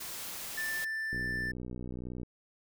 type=noise; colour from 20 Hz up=white; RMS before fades=-41 dBFS; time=0-0.85 s; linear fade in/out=10 ms
type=tone; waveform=triangle; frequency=1770 Hz; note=A6; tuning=10 cents sharp; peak=-31 dBFS; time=0.57-1.52 s; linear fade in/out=10 ms
type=click train; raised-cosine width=3 ms; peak=-28 dBFS; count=69; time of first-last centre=1.13-2.232 s; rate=61.7 Hz
effects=none